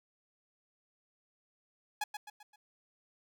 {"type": "tone with echo", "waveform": "sawtooth", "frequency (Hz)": 839, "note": "G#5", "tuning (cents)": 17, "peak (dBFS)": -28, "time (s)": [2.01, 2.04], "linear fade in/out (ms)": 5, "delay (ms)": 130, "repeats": 4, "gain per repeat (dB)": -7, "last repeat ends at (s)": 2.56, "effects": []}